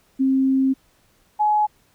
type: tone pair in turn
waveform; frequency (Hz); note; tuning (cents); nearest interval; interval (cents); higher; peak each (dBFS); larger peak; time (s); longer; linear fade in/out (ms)
sine; 266 / 844.5; C4 / G#5; +29 / +29; octave + minor sixth; 2000; second; -15; neither; 0.19-0.74 / 1.39-1.67; first; 20
effects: pink hiss -60 dBFS RMS until 1.94 s